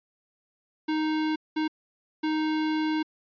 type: tone bursts at uneven times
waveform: square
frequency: 311.1 Hz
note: D#4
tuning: in tune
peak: -25 dBFS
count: 3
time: 0.88-1.36 / 1.56-1.68 / 2.23-3.03 s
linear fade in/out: 10 ms
effects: resampled to 11025 Hz